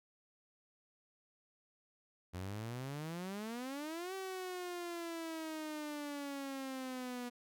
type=exponential two-way sweep; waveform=sawtooth; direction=up then down; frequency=87 to 385.2 to 242.5 Hz; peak=-37 dBFS; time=2.33-7.3 s; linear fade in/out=20 ms; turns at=4.14 s; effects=none